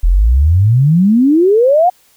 sine exponential sweep, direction up, 39.05 to 748 Hz, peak -6 dBFS, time 0.03-1.9 s, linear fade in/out 10 ms, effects white hiss -51 dBFS RMS until 2.16 s

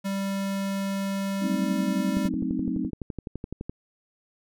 square tone, 196 Hz, G3, in tune, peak -27 dBFS, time 0.04-2.29 s, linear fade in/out 20 ms
sine chord, F# diminished seventh, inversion none, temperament equal, 185 / 220 / 261.6 / 311.1 Hz, F#3 / A3 / C4 / Eb4, 0 / 0 / 0 / 0 cents, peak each -32 / -32 / -29 / -31 dBFS, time 1.4-2.91 s, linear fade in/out 50 ms
click train, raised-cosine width 3 ms, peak -20 dBFS, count 19, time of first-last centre 2.17-3.695 s, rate 11.8 Hz
effects none

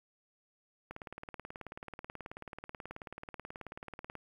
click train, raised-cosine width 0.5 ms, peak -28 dBFS, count 61, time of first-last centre 0.91-4.153 s, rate 18.5 Hz, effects 10-bit

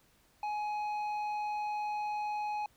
sine tone with tanh clipping, 839 Hz, G#5, 17 cents sharp, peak -34 dBFS, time 0.43-2.66 s, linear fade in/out 2 ms, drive 8 dB, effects pink hiss -67 dBFS RMS until 2.76 s

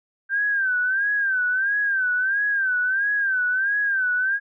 sine tone with vibrato, 1568 Hz, G6, in tune, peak -19 dBFS, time 0.29-4.4 s, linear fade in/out 50 ms, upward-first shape sine, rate 1.5 Hz, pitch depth 110 cents each way, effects none

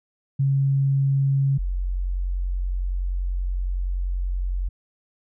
sine tone pair in turn, 137.2 / 45.29 Hz, C#3 / F#1, -17 / -36 cents, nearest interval octave + perfect fifth, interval 1919 cents, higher first, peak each -17 / -22 dBFS, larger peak first, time 0.39-1.58 / 1.58-4.69 s, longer second, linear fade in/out 10 ms, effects none

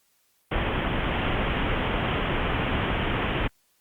pink low-pass noise, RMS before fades -26 dBFS, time 0.51-3.48 s, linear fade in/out 10 ms, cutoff 3300 Hz, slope 96 dB/octave, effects white hiss -67 dBFS RMS until 3.8 s + Opus 48 kbps

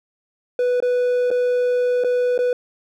triangle tone with dropouts, 493.9 Hz, B4, in tune, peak -14 dBFS, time 0.59-2.53 s, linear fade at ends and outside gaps 2 ms, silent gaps 0.803-0.824 / 1.305-1.312 / 2.038-2.045 / 2.378-2.389 s, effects none

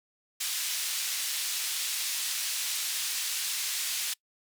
pink band-pass noise, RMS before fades -32 dBFS, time 0.4-4.14 s, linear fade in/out 10 ms, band 3200 to 14000 Hz, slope 12 dB/octave, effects noise-tail reverb RT60 0.1 s tail -24 dB re dry

